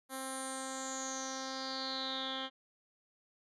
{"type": "tone with low-pass filter sweep", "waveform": "10% pulse", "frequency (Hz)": 264.5, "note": "C4", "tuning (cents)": 19, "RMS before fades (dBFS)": -40, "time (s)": [0.09, 2.5], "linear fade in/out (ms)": 50, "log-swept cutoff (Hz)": [11000, 3100], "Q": 8.5, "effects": []}